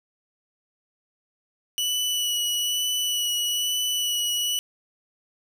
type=tone with vibrato; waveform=sawtooth; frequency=2952 Hz; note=F#7; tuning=5 cents flat; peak=-20 dBFS; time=1.78-4.59 s; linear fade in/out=0 ms; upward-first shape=sine; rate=1.1 Hz; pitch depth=17 cents each way; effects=9-bit